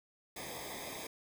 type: noise with comb filter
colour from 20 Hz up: pink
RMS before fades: -44 dBFS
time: 0.36-1.07 s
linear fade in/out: 5 ms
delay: 0.7 ms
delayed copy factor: -0.95
effects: none